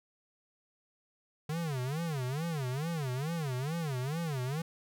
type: tone with vibrato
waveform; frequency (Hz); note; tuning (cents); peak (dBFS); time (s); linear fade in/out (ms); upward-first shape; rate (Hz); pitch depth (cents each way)
square; 145.8; D3; -12; -33; 1.49-4.62; 5; sine; 2.3; 270
effects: none